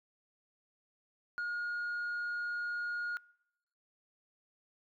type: tone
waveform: sine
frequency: 1432 Hz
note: F6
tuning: 43 cents sharp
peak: -31 dBFS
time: 1.38-3.17 s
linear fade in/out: 0 ms
effects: noise-tail reverb RT60 0.8 s tail -26 dB re dry + tanh soft clip ceiling -33 dBFS